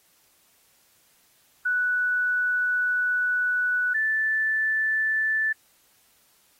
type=tone pair in turn; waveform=sine; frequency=1480 / 1756.8 Hz; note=F#6 / A6; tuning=0 / -3 cents; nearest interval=minor third; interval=297 cents; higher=second; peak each=-21 dBFS; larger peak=neither; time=1.65-3.94 / 3.94-5.53 s; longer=first; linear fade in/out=10 ms; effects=white hiss -62 dBFS RMS until 6.59 s + AAC 48 kbps